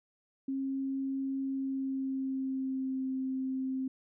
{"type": "tone with pitch glide", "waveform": "sine", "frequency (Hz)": [269.5, 262.6], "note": ["C#4", "C4"], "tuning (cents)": [-49, 6], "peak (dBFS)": -31, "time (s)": [0.48, 3.88], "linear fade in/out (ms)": 5, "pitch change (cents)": -45, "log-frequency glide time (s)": [1.45, 3.08], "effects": []}